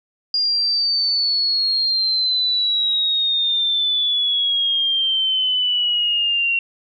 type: exponential sweep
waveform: sine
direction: down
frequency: 4834 to 2739 Hz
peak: -16 dBFS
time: 0.34-6.59 s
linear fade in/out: 2 ms
effects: none